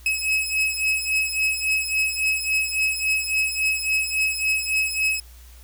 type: beating tone pair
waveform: 40% pulse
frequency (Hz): 2565 / 2568.6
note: E7 / E7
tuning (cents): -48 / -46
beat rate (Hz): 3.6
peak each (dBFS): -22 / -23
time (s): 0.06-5.2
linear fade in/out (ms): 2
effects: added 60 Hz sine -43 dBFS peak until 5.63 s + white hiss -52 dBFS RMS until 5.63 s